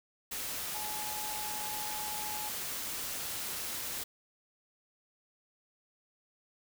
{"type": "tone in noise", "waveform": "sine", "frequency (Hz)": 849, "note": "G#5", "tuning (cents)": 38, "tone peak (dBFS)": -41, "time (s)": [0.74, 2.49], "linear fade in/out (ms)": 10, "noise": "white", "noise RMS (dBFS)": -38, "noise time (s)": [0.31, 4.04], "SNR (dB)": -6, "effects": []}